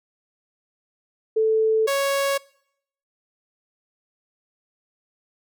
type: tone pair in turn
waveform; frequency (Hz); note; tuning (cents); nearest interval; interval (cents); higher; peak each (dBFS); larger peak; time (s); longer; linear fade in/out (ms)
sine / sawtooth; 440 / 554.4; A4 / C#5; 0 / 0; major third; 400; second; -16; neither; 1.36-1.87 / 1.87-2.38; neither; 10
effects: noise-tail reverb RT60 0.7 s tail -23 dB re dry